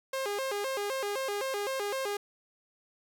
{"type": "tone with vibrato", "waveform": "sawtooth", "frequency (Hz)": 466.2, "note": "A#4", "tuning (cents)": 0, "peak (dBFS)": -27, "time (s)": [0.13, 2.17], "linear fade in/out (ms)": 5, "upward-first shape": "square", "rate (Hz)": 3.9, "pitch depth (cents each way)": 230, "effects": []}